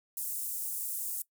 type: high-pass noise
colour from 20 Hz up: pink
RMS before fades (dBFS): -36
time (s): 0.17-1.22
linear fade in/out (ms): 2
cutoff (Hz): 8800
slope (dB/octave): 24
effects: noise-tail reverb RT60 0.1 s tail -20 dB re dry